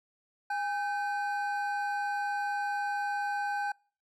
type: tone pair together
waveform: triangle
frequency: 816 / 1540.4 Hz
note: G#5 / G6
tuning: -31 / -31 cents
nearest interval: major seventh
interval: 1100 cents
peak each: -29 / -33 dBFS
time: 0.5-3.72 s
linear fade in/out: 5 ms
effects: noise-tail reverb RT60 0.4 s tail -26 dB re dry